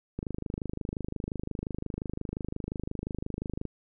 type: click train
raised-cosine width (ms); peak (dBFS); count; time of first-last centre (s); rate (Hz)
3; -20; 90; 0.19-3.653; 25.7
effects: none